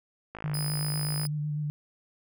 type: click train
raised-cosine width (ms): 0.5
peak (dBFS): -24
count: 50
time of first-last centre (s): 0.35-1.252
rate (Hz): 54.3
type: tone with vibrato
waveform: sine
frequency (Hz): 149.4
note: D3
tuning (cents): +30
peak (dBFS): -28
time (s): 0.44-1.7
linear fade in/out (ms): 0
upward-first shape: square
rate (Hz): 8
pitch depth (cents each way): 18
type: tone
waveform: 15% pulse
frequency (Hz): 5000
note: D#8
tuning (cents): +8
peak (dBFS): -27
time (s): 0.54-1.27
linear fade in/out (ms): 2
effects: none